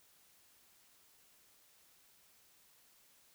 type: silence
effects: white hiss -67 dBFS RMS until 3.34 s